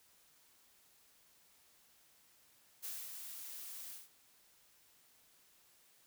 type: noise with ADSR envelope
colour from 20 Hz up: blue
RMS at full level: -43 dBFS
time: 2.82-4.09 s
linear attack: 30 ms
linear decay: 230 ms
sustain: -5 dB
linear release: 180 ms
effects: white hiss -68 dBFS RMS until 6.06 s